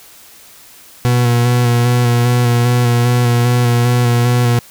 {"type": "tone with vibrato", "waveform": "40% pulse", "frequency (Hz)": 121.1, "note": "B2", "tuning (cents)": -34, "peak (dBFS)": -9, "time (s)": [1.05, 4.59], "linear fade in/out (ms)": 0, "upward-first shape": "square", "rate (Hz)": 2.5, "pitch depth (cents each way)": 19, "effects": ["white hiss -41 dBFS RMS until 4.7 s"]}